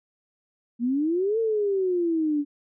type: exponential two-way sweep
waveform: sine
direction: up then down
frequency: 229.8 to 457.8 to 284.8 Hz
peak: -21 dBFS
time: 0.79-2.45 s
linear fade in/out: 50 ms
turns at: 1.39 s
effects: none